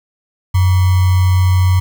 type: tone with sample-and-hold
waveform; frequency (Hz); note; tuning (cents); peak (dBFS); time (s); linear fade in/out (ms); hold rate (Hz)
sine; 92; F#2; -9; -8; 0.54-1.8; 10; 1050
effects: none

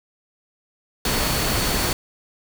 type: tone in noise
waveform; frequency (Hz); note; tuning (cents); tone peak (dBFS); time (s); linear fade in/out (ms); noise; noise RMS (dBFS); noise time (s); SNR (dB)
sine; 4435; C#8; 0; -31; 1.05-1.93; 2; pink; -22; 1.05-1.93; -12
effects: none

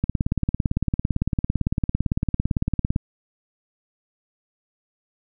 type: click train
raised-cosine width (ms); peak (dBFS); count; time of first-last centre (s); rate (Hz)
5; -8; 53; 0.04-2.961; 17.8
effects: none

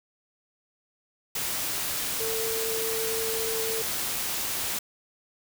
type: tone in noise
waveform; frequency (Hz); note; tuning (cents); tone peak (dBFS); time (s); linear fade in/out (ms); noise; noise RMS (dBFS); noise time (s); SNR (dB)
sine; 448.6; A4; +34; -30; 2.2-3.82; 5; white; -30; 1.35-4.79; -3
effects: none

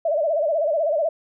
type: tone with vibrato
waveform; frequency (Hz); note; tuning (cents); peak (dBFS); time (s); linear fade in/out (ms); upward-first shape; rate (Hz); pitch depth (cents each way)
sine; 622.3; D#5; 0; -18; 0.05-1.09; 5; sine; 16; 140
effects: none

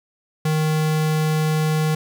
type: tone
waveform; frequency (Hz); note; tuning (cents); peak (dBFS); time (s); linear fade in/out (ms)
square; 155.56; D#3; 0; -18; 0.45-1.95; 5
effects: 9-bit

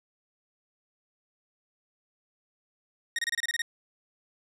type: tone bursts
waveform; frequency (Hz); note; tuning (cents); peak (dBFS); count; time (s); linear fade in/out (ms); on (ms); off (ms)
sawtooth; 1864.7; A#6; 0; -23; 9; 3.16-3.619; 2; 27; 27
effects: low-pass 10000 Hz 12 dB/octave

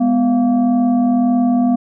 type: tone with frequency modulation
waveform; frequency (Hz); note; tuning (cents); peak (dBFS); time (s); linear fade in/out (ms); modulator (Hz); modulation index
sine; 246.9; B3; 0; -11; 0-1.76; 10; 452; 0.65
effects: none

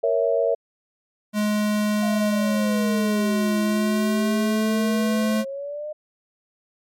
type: chord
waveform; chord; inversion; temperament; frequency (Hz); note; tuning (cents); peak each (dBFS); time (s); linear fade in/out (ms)
sine; A# diminished; none; equal; 466.2 / 554.4 / 659.3; A#4 / C#5 / E5; 0 / 0 / 0; -22; 0.03-0.55; 10
type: tone with pitch glide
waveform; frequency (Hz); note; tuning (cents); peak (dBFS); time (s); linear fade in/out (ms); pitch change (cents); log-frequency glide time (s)
square; 210.2 to 217.1; G#3 to A3; +21 to -23; -20; 1.33-5.45; 50; +56; 3.57-4.36
type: exponential two-way sweep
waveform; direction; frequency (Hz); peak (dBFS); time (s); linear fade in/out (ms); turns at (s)
sine; down then up; 702 to 335.6 to 612; -28; 2.02-5.93; 10; 3.62
effects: MP3 96 kbps

